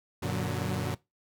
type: tone cluster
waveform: sawtooth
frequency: 93.9 / 118.9 / 146.5 / 184.8 Hz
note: F#2 / A#2 / D3 / F#3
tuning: +26 / +35 / -4 / -2 cents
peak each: -31 dBFS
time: 0.22-0.95 s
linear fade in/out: 10 ms
effects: noise-tail reverb RT60 0.2 s tail -20 dB re dry